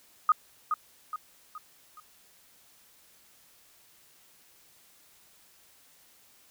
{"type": "tone with echo", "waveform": "sine", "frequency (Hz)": 1244.5, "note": "D#6", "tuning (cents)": 0, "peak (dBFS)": -17, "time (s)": [0.29, 0.32], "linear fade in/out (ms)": 2, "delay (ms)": 420, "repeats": 4, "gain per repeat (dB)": -7, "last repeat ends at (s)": 2, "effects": ["white hiss -60 dBFS RMS until 6.5 s"]}